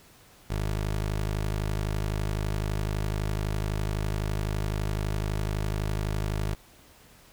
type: tone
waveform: 20% pulse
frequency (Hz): 51.91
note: G#1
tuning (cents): 0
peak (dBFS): -22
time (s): 0.5-6.55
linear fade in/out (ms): 5
effects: pink hiss -55 dBFS RMS until 7.32 s